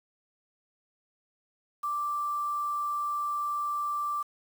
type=tone with quantisation; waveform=sine; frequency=1174.7 Hz; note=D6; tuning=in tune; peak=-28 dBFS; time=1.83-4.23 s; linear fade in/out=10 ms; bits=8; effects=none